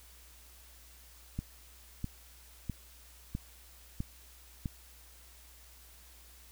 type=click train; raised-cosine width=5 ms; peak=-22 dBFS; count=6; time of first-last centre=1.39-4.658 s; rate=1.53 Hz; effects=added 60 Hz sine -57 dBFS peak until 6.51 s + white hiss -58 dBFS RMS until 6.51 s